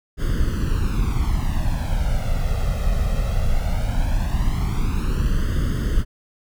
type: noise with flanger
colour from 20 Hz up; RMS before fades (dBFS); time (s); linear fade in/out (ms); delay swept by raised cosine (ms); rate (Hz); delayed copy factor
brown; -20; 0.17-6.05; 50; 0.61 to 1.57; 0.18; +0.85
effects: none